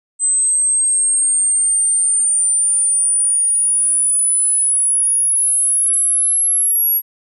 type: exponential sweep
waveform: sine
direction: up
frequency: 8140 to 11410 Hz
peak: -12 dBFS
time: 0.19-7.02 s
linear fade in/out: 50 ms
effects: none